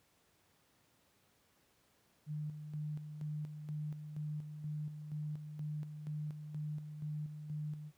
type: tone with tremolo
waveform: sine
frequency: 151 Hz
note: D3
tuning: 48 cents sharp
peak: -37 dBFS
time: 2.26-7.92 s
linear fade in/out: 50 ms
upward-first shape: square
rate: 2.1 Hz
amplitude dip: 55%
effects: pink hiss -72 dBFS RMS until 7.97 s + high-pass 80 Hz 12 dB/octave